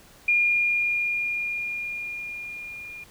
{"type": "tone with level ramp", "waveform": "sine", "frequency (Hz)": 2418, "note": "D7", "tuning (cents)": 50, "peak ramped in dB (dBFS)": [-17, -37], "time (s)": [0.28, 3.04], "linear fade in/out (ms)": 5, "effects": ["pink hiss -52 dBFS RMS until 3.1 s"]}